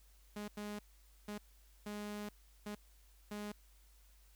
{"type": "tone bursts at uneven times", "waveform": "sawtooth", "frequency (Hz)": 207.8, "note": "G#3", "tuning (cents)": 1, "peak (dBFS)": -38, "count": 6, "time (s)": [[0.36, 0.48], [0.57, 0.79], [1.28, 1.38], [1.86, 2.29], [2.66, 2.75], [3.31, 3.52]], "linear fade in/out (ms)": 5, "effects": ["added 50 Hz sine -62 dBFS peak until 4.35 s", "white hiss -70 dBFS RMS until 4.35 s"]}